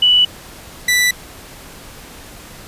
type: tone pair in turn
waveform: sine / sawtooth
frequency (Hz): 2960 / 1975.6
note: F#7 / B6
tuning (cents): 0 / 0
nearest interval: perfect fifth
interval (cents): 700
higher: first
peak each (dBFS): -8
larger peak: neither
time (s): 0.02-0.25 / 0.88-1.11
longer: neither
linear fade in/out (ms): 5
effects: pink hiss -37 dBFS RMS until 2.67 s + resampled to 32000 Hz